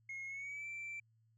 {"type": "tone with pitch glide", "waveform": "sine", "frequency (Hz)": [2159, 2341], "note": ["C#7", "D7"], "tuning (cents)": [-46, -6], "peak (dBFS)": -40, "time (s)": [0.09, 1], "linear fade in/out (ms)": 5, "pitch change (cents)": 140, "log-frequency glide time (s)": [0.27, 0.67], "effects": ["tanh soft clip ceiling -41 dBFS", "added 112 Hz sine -69 dBFS peak until 1.37 s"]}